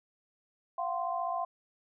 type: tone cluster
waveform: sine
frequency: 691 / 746 / 1042 Hz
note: F5 / F#5 / C6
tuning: -19 / +14 / -7 cents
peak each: -34 / -36 / -35 dBFS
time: 0.78-1.45 s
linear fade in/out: 5 ms
effects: none